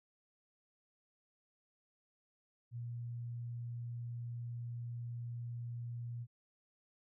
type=tone; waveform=sine; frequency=119 Hz; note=A#2; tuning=36 cents sharp; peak=-40 dBFS; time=2.71-6.27 s; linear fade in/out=50 ms; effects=none